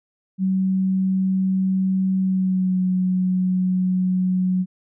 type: tone with pitch glide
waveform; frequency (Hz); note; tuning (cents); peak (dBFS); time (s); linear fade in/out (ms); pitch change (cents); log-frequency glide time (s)
sine; 189.2 to 184.35; F#3 to F#3; +39 to -6; -17; 0.38-4.66; 50; -45; 2.19-2.81
effects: none